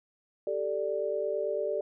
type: chord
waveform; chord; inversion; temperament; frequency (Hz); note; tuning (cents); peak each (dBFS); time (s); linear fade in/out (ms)
sine; G suspended second; none; just; 392 / 441 / 588; G4 / A4 / D5; 0 / +4 / +2; -34 / -33 / -31; 0.47-1.81; 2
effects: none